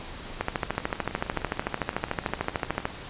two click trains, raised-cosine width 0.5 ms, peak -24 / -10 dBFS, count 42 / 34, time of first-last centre 0.7-2.803 / 0.41-2.854 s, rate 19.5 / 13.5 Hz, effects pink hiss -40 dBFS RMS until 3.09 s + resampled to 8000 Hz

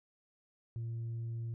sine tone, 115.4 Hz, A#2, 17 cents flat, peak -34 dBFS, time 0.76-1.54 s, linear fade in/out 0 ms, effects tanh soft clip ceiling -35 dBFS

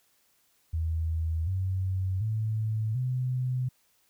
sine tone with pitch steps, 81 / 94.13 / 109.38 / 127.1 Hz, E2 / F#2 / A2 / C3, -30 / +30 / -10 / -50 cents, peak -26 dBFS, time 0.73-3.69 s, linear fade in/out 10 ms, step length 740 ms, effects white hiss -68 dBFS RMS until 4.09 s

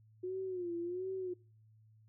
sine tone with vibrato, 360 Hz, F#4, 47 cents flat, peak -36 dBFS, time 0.23-1.34 s, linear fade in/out 10 ms, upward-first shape sine, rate 1.4 Hz, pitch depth 97 cents each way, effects noise-tail reverb RT60 0.4 s tail -23 dB re dry + added 109 Hz sine -61 dBFS peak until 2.08 s

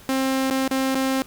sawtooth tone with dropouts, 265.3 Hz, C4, 24 cents sharp, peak -16 dBFS, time 0.09-1.22 s, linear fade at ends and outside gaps 0 ms, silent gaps 0.5-0.509 / 0.677-0.711 / 0.947-0.954 s, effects pink hiss -47 dBFS RMS until 1.26 s

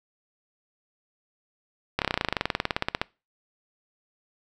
slowing click train, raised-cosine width 0.3 ms, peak -7 dBFS, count 24, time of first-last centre 1.99-3.015 s, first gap 28 ms, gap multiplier 1.04, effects noise-tail reverb RT60 0.3 s tail -24 dB re dry

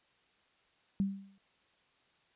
sine tone with exponential decay, 196 Hz, G3, in tune, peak -25 dBFS, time 1-1.38 s, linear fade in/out 0 ms, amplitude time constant 82 ms, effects white hiss -70 dBFS RMS until 2.35 s + resampled to 8000 Hz

